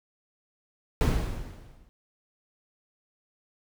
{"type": "noise with exponential decay", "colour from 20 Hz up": "brown", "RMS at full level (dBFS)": -19, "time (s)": [1.01, 1.89], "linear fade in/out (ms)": 0, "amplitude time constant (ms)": 190, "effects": []}